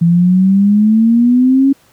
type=exponential sweep; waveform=sine; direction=up; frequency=166.6 to 277.2 Hz; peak=-6 dBFS; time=0.01-1.73 s; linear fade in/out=10 ms; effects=pink hiss -50 dBFS RMS until 1.92 s + high-pass 80 Hz 12 dB/octave